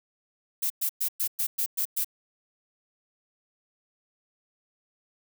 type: noise bursts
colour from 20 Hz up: violet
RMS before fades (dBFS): -27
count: 8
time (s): 0.62-2.046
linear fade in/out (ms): 10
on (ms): 82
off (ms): 110
effects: none